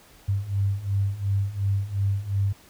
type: beating tone pair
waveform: sine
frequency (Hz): 97.4 / 100.2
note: G2 / G2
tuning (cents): -11 / +38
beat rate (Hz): 2.8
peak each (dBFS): -27 / -24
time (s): 0.28-2.53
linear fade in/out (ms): 10
effects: pink hiss -53 dBFS RMS until 2.69 s